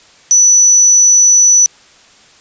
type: tone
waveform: sine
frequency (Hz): 5950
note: F#8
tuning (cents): +9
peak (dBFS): -4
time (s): 0.31-1.66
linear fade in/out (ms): 0
effects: white hiss -44 dBFS RMS until 2.4 s + resampled to 16000 Hz